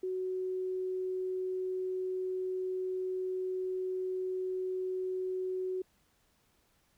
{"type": "tone", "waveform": "sine", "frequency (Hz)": 371.6, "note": "F#4", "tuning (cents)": 7, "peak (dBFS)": -32, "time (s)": [0.03, 5.82], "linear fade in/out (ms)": 5, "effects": ["pink hiss -71 dBFS RMS until 6.97 s"]}